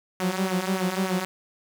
sawtooth tone with flanger, 186.8 Hz, F#3, 17 cents sharp, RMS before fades -26 dBFS, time 0.2-1.25 s, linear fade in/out 0 ms, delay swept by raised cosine 0.22 to 5.72 ms, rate 3.4 Hz, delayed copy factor -0.7, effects none

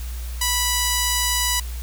5% pulse tone, 984 Hz, B5, 7 cents flat, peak -7 dBFS, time 0.41-1.6 s, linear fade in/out 5 ms, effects added 60 Hz sine -27 dBFS peak until 1.82 s + white hiss -41 dBFS RMS until 1.82 s

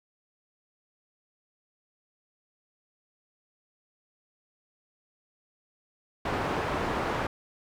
white low-pass noise, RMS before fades -30 dBFS, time 6.25-7.27 s, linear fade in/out 5 ms, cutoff 1100 Hz, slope 12 dB/octave, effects none

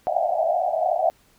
pink band-pass noise, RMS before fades -22 dBFS, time 0.07-1.1 s, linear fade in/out 0 ms, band 620 to 760 Hz, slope 96 dB/octave, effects pink hiss -59 dBFS RMS until 1.38 s

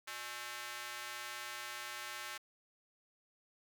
square tone with high-pass filter, 120.5 Hz, B2, 42 cents flat, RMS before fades -45 dBFS, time 0.07-2.38 s, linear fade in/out 10 ms, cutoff 1500 Hz, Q 1.1, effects none

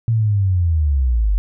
sine linear sweep, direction down, 116.54 to 46.25 Hz, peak -13 dBFS, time 0.08-1.38 s, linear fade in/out 0 ms, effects none

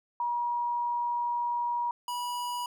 sine / square tone pair in turn, 957 / 973.7 Hz, A#5 / B5, +45 / -25 cents, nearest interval unison, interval 30 cents, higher second, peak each -27 / -32 dBFS, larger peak first, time 0.2-1.91 / 2.08-2.66 s, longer first, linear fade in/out 2 ms, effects none

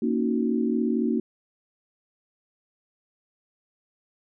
sine chord, D# minor seventh, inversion second, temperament equal, 233.1 / 277.2 / 311.1 / 370 Hz, A#3 / C#4 / D#4 / F#4, 0 / 0 / 0 / 0 cents, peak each -24 / -29 / -29 / -29 dBFS, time 0.02-1.2 s, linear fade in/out 5 ms, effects none

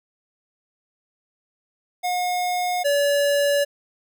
square tone pair in turn, 720 / 571.5 Hz, F#5 / D5, -47 / -47 cents, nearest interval major third, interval 400 cents, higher first, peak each -22 / -18 dBFS, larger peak second, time 2.03-2.84 / 2.84-3.65 s, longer neither, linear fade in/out 20 ms, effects none

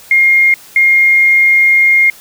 sine tone pair in turn, 2130 / 2130 Hz, C7 / C7, +30 / +30 cents, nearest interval unison, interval 0 cents, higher neither, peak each -5 dBFS, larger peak neither, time 0.11-0.54 / 0.76-2.1 s, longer second, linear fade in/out 2 ms, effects white hiss -38 dBFS RMS until 2.2 s

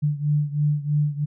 sine beating tone pair, 147 / 150.1 Hz, D3 / D3, +2 / +38 cents, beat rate 3.1 Hz, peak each -21 / -24 dBFS, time 0.02-1.26 s, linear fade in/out 20 ms, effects none

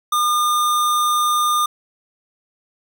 square tone, 1210 Hz, D#6, 49 cents flat, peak -16 dBFS, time 0.12-1.66 s, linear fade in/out 5 ms, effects none

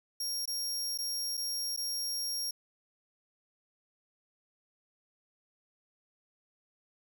sawtooth tone with dropouts, 5580 Hz, F8, 2 cents flat, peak -30 dBFS, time 0.2-2.51 s, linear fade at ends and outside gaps 5 ms, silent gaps 0.456-0.476 / 0.977-0.986 / 1.371-1.375 / 1.764-1.774 s, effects none

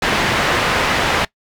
white low-pass noise, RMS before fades -17 dBFS, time 0.02-1.25 s, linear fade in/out 5 ms, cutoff 2200 Hz, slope 12 dB/octave, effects noise-tail reverb RT60 0.1 s tail -21 dB re dry

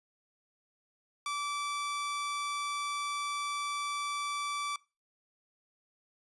sawtooth tone, 1160 Hz, D6, 22 cents flat, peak -29 dBFS, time 1.26-4.76 s, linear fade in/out 2 ms, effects noise-tail reverb RT60 0.3 s tail -22 dB re dry + resampled to 24000 Hz

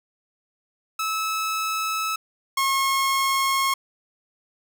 sawtooth tone pair in turn, 1300 / 1083.7 Hz, E6 / C#6, -24 / -40 cents, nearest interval minor third, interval 316 cents, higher first, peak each -20 / -16 dBFS, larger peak second, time 0.99-2.16 / 2.57-3.74 s, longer neither, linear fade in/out 5 ms, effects none

